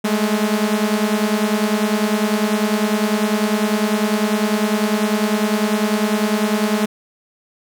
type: beating tone pair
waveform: sawtooth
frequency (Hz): 207.2 / 217.2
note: G#3 / A3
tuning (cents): -4 / -22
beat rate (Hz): 10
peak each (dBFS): -15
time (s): 0.04-6.86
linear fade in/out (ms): 10
effects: none